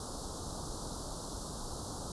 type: band-stop noise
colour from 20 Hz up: pink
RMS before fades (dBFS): -41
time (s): 0-2.12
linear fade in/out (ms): 2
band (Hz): 1300 to 3900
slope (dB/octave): 48
effects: resampled to 24000 Hz